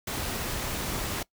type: noise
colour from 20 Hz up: pink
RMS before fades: -32 dBFS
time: 0.07-1.23 s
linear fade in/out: 5 ms
effects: noise-tail reverb RT60 0.1 s tail -21 dB re dry